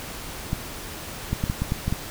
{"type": "clicks", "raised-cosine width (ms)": 5, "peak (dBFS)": -11, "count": 8, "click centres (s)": [0.531, 1.33, 1.439, 1.499, 1.62, 1.721, 1.88, 1.925], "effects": ["pink hiss -36 dBFS RMS until 2.1 s"]}